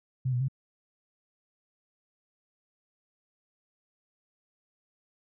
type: tone with pitch steps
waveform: sine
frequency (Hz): 129.1 / 123.1 / 133.6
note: C3 / B2 / C3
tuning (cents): -23 / -5 / +36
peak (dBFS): -25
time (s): 0.25-0.484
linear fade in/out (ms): 10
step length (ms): 78
effects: none